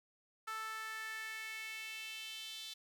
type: tone with high-pass filter sweep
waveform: sawtooth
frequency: 440 Hz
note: A4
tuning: in tune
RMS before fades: -45 dBFS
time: 0.47-2.74 s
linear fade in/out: 10 ms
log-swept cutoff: 1300 to 3600 Hz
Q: 3.8
effects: none